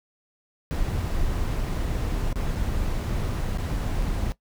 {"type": "noise with dropouts", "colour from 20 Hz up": "brown", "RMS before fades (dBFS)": -26, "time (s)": [0.71, 4.32], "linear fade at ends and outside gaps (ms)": 0, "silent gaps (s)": [[2.328, 2.358], [2.553, 2.557], [3.574, 3.583], [4.024, 4.029]], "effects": ["noise-tail reverb RT60 0.1 s tail -18 dB re dry"]}